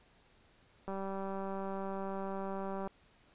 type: click train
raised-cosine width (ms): 1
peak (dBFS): -27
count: 388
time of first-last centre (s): 0.88-2.875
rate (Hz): 194
effects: pink hiss -66 dBFS RMS until 3.34 s + resampled to 8000 Hz